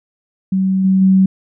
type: tone with level steps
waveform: sine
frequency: 190 Hz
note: F#3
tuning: 46 cents sharp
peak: -12 / -9 / -7 dBFS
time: 0.52-1.26 s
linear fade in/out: 5 ms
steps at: 0.84 / 1.01 s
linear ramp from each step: 10 ms
effects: none